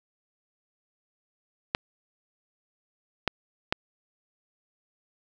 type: clicks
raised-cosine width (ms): 0.3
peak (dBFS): -7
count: 3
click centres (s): 1.749 / 3.277 / 3.725
effects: none

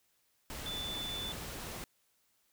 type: tone in noise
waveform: sine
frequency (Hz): 3503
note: A7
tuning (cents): -8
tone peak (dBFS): -38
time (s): 0.66-1.32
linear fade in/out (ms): 0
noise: pink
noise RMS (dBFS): -43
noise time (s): 0.5-1.84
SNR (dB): +2
effects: white hiss -74 dBFS RMS until 2.52 s

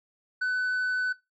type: tone with tanh clipping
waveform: sine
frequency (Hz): 1502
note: F#6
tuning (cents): +26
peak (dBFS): -25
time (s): 0.41-1.13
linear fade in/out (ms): 10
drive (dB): 3
effects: noise-tail reverb RT60 0.2 s tail -20 dB re dry + MP3 96 kbps

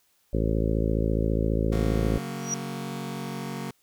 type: harmonic tone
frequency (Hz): 54.7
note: A1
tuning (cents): -9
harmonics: 1 / 2 / 3 / 4 / 5 / 6 / 7 / 8 / 9 / 10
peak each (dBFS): -26 / -29 / -31 / -32 / -33 / -34 / -34 / -35 / -36 / -36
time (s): 0.33-2.18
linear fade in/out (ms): 5
type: chord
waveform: sawtooth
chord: F# major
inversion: second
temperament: just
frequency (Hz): 138.75 / 185 / 231.2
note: C#3 / F#3 / A#3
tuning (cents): +2 / 0 / -14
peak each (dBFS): -32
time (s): 1.72-3.71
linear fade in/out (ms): 5
type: tone with exponential growth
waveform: sine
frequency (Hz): 5780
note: F#8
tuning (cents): -41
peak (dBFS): -22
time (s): 2.38-2.54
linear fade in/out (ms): 2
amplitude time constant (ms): 34
effects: white hiss -67 dBFS RMS until 3.82 s

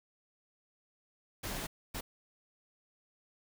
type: noise bursts at uneven times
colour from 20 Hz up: pink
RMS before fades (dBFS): -39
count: 2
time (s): 1.43-1.67 / 1.94-2.01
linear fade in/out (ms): 10
effects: none

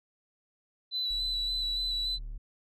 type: tone with vibrato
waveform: sine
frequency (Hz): 3976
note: B7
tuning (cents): +11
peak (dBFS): -28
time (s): 0.91-2.19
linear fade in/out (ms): 50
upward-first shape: square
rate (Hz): 3.5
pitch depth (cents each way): 17
type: tone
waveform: triangle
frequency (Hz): 36.71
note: D1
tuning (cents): 0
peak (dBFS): -34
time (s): 1.1-2.38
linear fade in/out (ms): 10
effects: tanh soft clip ceiling -24 dBFS

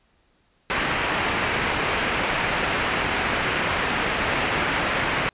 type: low-pass noise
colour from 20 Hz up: white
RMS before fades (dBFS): -24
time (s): 0.7-5.29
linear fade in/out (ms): 0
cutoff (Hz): 2600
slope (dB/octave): 24
effects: pink hiss -64 dBFS RMS until 5.33 s + resampled to 8000 Hz

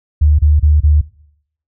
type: tone bursts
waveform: sine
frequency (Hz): 75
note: D2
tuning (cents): +37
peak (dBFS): -6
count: 4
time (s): 0.21-1.014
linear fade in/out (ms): 10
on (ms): 180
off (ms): 28
effects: noise-tail reverb RT60 0.7 s tail -21 dB re dry

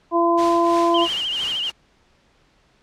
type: harmonic tone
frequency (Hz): 340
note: F4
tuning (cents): -46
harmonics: 1 / 2 / 3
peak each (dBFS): -18 / -20 / -19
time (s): 0.11-1.08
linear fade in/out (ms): 50
type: noise with tremolo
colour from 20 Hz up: white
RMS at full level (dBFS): -28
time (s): 0.37-1.72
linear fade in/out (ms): 20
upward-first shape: triangle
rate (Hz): 3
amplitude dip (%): 70
type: tone with vibrato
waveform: sine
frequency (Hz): 3000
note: F#7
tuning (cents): +23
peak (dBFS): -21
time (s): 0.94-1.7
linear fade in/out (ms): 5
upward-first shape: sine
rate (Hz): 13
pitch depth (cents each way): 110
effects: pink hiss -59 dBFS RMS until 2.82 s + low-pass 5000 Hz 12 dB/octave

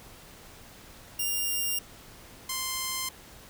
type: tone pair in turn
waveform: 5% pulse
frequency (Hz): 2799 / 1045.4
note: F7 / C6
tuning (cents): +3 / -2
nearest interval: octave + perfect fourth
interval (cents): 1705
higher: first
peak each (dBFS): -18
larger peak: neither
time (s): 1.19-1.79 / 2.49-3.09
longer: neither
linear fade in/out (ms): 5
effects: pink hiss -50 dBFS RMS until 3.49 s

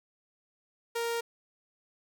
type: tone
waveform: sawtooth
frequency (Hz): 466.2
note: A#4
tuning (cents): 0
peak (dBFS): -26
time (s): 0.95-1.21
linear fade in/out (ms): 10
effects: none

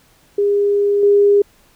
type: tone with level steps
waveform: sine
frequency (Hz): 406.1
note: G#4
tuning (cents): -39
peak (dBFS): -12 / -8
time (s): 0.38-1.42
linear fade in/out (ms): 5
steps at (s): 1.03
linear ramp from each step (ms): 2
effects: pink hiss -53 dBFS RMS until 1.75 s

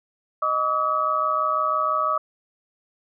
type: tone cluster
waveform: sine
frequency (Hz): 620 / 1147 / 1273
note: D#5 / D6 / D#6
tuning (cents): -6 / -41 / +39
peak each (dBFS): -28 / -23 / -23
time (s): 0.42-2.18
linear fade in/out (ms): 5
effects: none

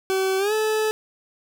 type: tone with pitch glide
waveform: 40% pulse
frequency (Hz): 381.5 to 433.2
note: G4 to A4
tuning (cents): -47 to -27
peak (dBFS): -19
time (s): 0.1-0.91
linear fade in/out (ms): 0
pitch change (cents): +220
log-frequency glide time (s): 0.38-0.53
effects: none

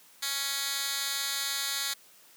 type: tone with high-pass filter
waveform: 10% pulse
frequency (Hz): 277.2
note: C#4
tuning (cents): 0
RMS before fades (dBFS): -32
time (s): 0.22-1.94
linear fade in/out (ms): 10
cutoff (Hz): 3100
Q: 0.96
effects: white hiss -57 dBFS RMS until 2.36 s + high-pass 150 Hz 12 dB/octave

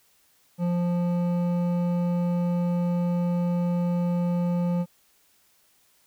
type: tone with hard clipping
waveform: sine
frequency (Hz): 175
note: F3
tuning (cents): +4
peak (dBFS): -24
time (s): 0.58-4.86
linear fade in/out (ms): 50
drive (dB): 10
effects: white hiss -63 dBFS RMS until 6.06 s

